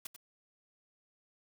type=noise with echo; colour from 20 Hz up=white; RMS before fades=-41 dBFS; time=0.05-0.07 s; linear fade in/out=5 ms; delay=93 ms; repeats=1; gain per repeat=-9 dB; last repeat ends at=0.163 s; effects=none